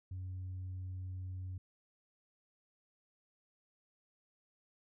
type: tone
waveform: sine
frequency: 92.5 Hz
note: F#2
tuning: in tune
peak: -38 dBFS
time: 0.11-1.58 s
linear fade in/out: 5 ms
effects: tanh soft clip ceiling -38 dBFS